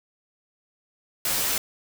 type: noise with comb filter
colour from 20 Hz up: white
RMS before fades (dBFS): -25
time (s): 1.25-1.58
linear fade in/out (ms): 2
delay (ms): 12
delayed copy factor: -0.9
effects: none